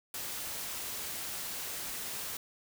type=noise; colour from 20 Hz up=white; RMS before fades=-39 dBFS; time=0.14-2.37 s; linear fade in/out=2 ms; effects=none